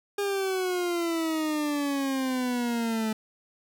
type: exponential sweep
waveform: 40% pulse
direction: down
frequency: 407.1 to 216.6 Hz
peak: -25 dBFS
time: 0.18-3.13 s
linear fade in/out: 5 ms
effects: none